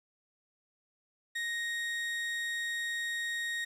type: tone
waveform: 35% pulse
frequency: 1869 Hz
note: A#6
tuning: 4 cents sharp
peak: -31 dBFS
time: 1.35-3.65 s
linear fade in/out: 10 ms
effects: low-pass 9000 Hz 12 dB/octave + 10-bit